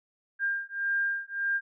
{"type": "beating tone pair", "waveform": "sine", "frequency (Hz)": [1600, 1601.7], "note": ["G6", "G6"], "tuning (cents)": [35, 37], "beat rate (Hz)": 1.7, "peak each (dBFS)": -30, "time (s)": [0.39, 1.61], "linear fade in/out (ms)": 50, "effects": []}